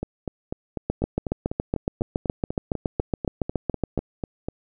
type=two click trains; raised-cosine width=2 ms; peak=-14 / -9 dBFS; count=19 / 23; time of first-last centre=0.03-4.485 / 0.9-3.977 s; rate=4.04 / 7.15 Hz; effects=none